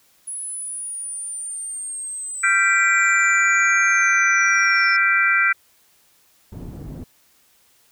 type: linear sweep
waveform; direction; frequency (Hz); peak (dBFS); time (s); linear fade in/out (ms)
sine; down; 10300 to 5274; -27; 0.27-4.97; 10
type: chord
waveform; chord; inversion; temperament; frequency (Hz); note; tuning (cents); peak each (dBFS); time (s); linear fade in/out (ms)
sine; G dominant seventh; third; equal with one note detuned; 1376.9 / 1568 / 1975.5 / 2349; F6 / G6 / B6 / D7; -25 / 0 / 0 / 0; -20; 2.43-5.53; 10
type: low-pass noise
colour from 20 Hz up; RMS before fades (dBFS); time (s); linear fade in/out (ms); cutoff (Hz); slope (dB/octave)
white; -34; 6.52-7.04; 5; 190; 12
effects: white hiss -58 dBFS RMS until 7.91 s